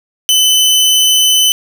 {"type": "tone", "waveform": "sawtooth", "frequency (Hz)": 3026, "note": "F#7", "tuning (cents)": 38, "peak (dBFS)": -4, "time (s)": [0.29, 1.52], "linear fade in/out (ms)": 0, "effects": []}